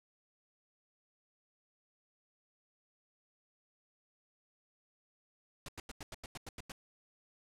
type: noise bursts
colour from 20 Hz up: pink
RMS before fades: -45 dBFS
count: 10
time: 5.66-6.72 s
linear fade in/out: 2 ms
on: 25 ms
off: 90 ms
effects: low-pass 10000 Hz 12 dB/octave